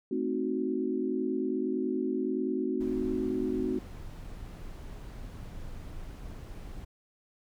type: chord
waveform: sine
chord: A diminished seventh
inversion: none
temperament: equal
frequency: 220 / 261.6 / 311.1 / 370 Hz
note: A3 / C4 / Eb4 / Gb4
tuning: 0 / 0 / 0 / 0 cents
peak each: -36 / -32 / -35 / -32 dBFS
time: 0.11-3.79 s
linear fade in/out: 5 ms
type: noise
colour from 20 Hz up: brown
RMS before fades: -42 dBFS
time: 2.8-6.85 s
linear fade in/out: 10 ms
effects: none